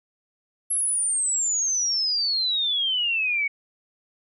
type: exponential sweep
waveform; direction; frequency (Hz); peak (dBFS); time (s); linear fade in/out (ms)
sine; down; 11230 to 2216; -21; 0.7-3.48; 10
effects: none